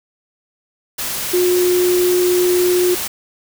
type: tone in noise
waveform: sine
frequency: 359.2 Hz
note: F4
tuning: 49 cents sharp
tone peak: -12 dBFS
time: 1.33-2.95 s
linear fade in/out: 10 ms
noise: white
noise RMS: -23 dBFS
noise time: 0.98-3.08 s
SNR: +8 dB
effects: none